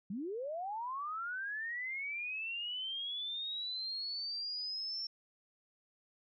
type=linear sweep; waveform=sine; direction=up; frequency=176.8 to 5440 Hz; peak=-37 dBFS; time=0.1-5.07 s; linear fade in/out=5 ms; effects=none